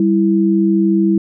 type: tone pair together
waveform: sine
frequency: 195.98 / 329.6 Hz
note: G3 / E4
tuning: 0 / 0 cents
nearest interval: major sixth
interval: 900 cents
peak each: -13 dBFS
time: 0-1.18 s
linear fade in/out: 2 ms
effects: none